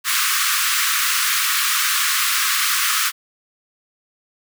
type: high-pass noise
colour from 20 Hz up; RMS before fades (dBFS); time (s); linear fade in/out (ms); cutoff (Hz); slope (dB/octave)
pink; -19; 0.04-3.12; 50; 1100; 96
effects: none